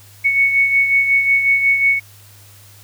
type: beating tone pair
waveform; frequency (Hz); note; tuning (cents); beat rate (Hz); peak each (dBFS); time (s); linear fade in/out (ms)
sine; 2217 / 2222.5; C#7 / C#7; 0 / +4; 5.5; -12 / -21; 0.24-2; 20
effects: added 101 Hz sine -44 dBFS peak until 2.83 s + white hiss -46 dBFS RMS until 2.83 s